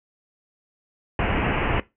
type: low-pass noise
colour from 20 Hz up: pink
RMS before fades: -23 dBFS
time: 1.19-1.8 s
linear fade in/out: 2 ms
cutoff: 2900 Hz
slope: 96 dB/octave
effects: noise-tail reverb RT60 0.2 s tail -18 dB re dry